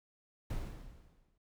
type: noise with exponential decay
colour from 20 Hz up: brown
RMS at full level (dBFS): -35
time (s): 0.5-1.38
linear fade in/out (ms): 5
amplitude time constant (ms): 190
effects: none